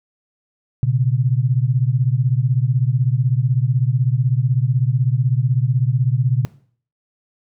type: beating tone pair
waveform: sine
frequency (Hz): 120.6 / 136.6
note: B2 / C#3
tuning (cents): -41 / -25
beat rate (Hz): 16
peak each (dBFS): -17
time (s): 0.83-6.45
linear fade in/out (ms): 0
effects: noise-tail reverb RT60 0.5 s tail -19 dB re dry